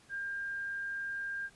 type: tone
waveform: sine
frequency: 1601 Hz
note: G6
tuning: 36 cents sharp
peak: -35 dBFS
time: 0.09-1.5 s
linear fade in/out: 50 ms
effects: pink hiss -62 dBFS RMS until 1.55 s + resampled to 24000 Hz